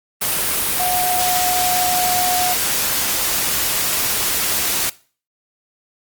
sine tone in noise, 725 Hz, F#5, 35 cents flat, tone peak -18 dBFS, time 0.79-2.54 s, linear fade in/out 10 ms, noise white, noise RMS -19 dBFS, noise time 0.21-4.9 s, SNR -2 dB, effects noise-tail reverb RT60 0.4 s tail -20 dB re dry + Opus 32 kbps

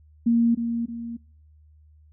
sine tone with echo, 233.1 Hz, A#3, in tune, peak -16 dBFS, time 0.26-0.55 s, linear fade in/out 10 ms, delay 310 ms, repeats 2, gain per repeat -7 dB, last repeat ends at 1.17 s, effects noise-tail reverb RT60 0.5 s tail -25 dB re dry + added 76 Hz sine -51 dBFS peak until 2.12 s

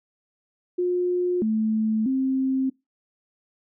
sine tone with pitch steps, 357.8 / 218.6 / 264.2 Hz, F4 / A3 / C4, +42 / -11 / +17 cents, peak -20 dBFS, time 0.78-2.7 s, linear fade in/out 10 ms, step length 640 ms, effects noise-tail reverb RT60 0.2 s tail -22 dB re dry

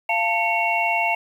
sine tone cluster, 689 / 889 / 2211 / 2736 Hz, F5 / A5 / C#7 / F7, -24 / +18 / -5 / -36 cents, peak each -24 dBFS, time 0.09-1.15 s, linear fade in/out 5 ms, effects 8-bit

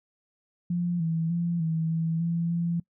sine tone with pitch steps, 174.5 / 163.4 / 171.2 / 161.6 / 163.3 / 168.5 / 170.2 Hz, F3 / E3 / F3 / E3 / E3 / E3 / F3, -1 / -15 / -34 / -34 / -16 / +38 / -44 cents, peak -24 dBFS, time 0.7-2.8 s, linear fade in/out 5 ms, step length 300 ms, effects noise-tail reverb RT60 0.1 s tail -23 dB re dry

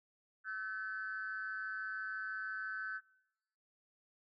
sine tone with amplitude modulation, 1520 Hz, F#6, 46 cents sharp, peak -34 dBFS, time 0.44-3.01 s, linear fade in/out 50 ms, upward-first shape sine, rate 206 Hz, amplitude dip 90%, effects noise-tail reverb RT60 0.9 s tail -25 dB re dry + tanh soft clip ceiling -30 dBFS

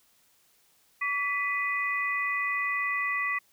sine tone cluster, 1144 / 1985 / 2487 Hz, D6 / B6 / D#7, -46 / +8 / -1 cents, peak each -32 / -28 / -35 dBFS, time 1.01-3.39 s, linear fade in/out 10 ms, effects white hiss -65 dBFS RMS until 3.52 s

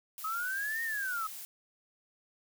blue noise, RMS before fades -44 dBFS, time 0.18-1.45 s, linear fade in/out 0 ms
sine linear two-way sweep, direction up then down, 1257 to 1865 to 1257 Hz, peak -32 dBFS, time 0.24-1.27 s, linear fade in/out 5 ms, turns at 0.83 s
effects none

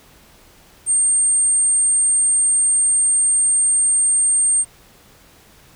sine tone, 8670 Hz, C#9, 39 cents flat, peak -11 dBFS, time 0.86-4.65 s, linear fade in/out 50 ms, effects tanh soft clip ceiling -11 dBFS + pink hiss -49 dBFS RMS until 5.75 s

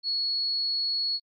sine tone, 4361 Hz, C#8, 29 cents flat, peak -25 dBFS, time 0.03-1.2 s, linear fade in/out 50 ms, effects AAC 64 kbps

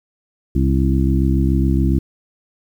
harmonic tone with a mistuned harmonic, 67.1 Hz, C2, 44 cents sharp, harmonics 1 / 2 / 3 / 4 / 5, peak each -16 / -19 / -21 / -22 / -23 dBFS, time 0.55-1.99 s, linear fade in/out 5 ms, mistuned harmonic 5, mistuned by -22 cents, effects 8-bit

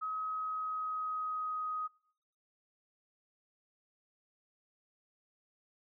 sine tone with pitch glide, 1272 to 1253.8 Hz, D#6 to D#6, +38 to +13 cents, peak -34 dBFS, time 0.01-1.88 s, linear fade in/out 20 ms, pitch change -25 cents, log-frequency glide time 0.19-1.67 s, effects noise-tail reverb RT60 0.7 s tail -24 dB re dry

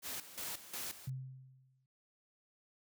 white noise with tremolo, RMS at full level -42 dBFS, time 0.02-1.1 s, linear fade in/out 50 ms, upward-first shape square, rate 2.8 Hz, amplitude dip 75%
sine tone with exponential decay, 130.8 Hz, C3, in tune, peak -35 dBFS, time 1.07-1.86 s, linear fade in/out 5 ms, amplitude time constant 170 ms
effects high-pass 80 Hz 12 dB/octave

